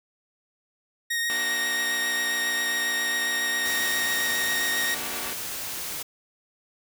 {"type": "tone with vibrato", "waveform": "sawtooth", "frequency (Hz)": 1864.7, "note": "A#6", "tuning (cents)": 0, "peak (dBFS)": -21, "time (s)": [1.1, 4.95], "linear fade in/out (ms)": 10, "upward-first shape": "sine", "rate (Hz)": 7.4, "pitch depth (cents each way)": 13}
{"type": "chord", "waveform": "5% pulse", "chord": "Bb augmented", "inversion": "none", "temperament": "equal with one note detuned", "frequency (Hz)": [233.1, 293.7, 376.5], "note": ["Bb3", "D4", "F#4"], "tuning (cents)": [0, 0, 30], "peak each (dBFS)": -27, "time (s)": [1.3, 5.33], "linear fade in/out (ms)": 0}
{"type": "noise", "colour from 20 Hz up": "white", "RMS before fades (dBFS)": -33, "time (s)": [3.65, 6.03], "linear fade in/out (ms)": 10}
{"effects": []}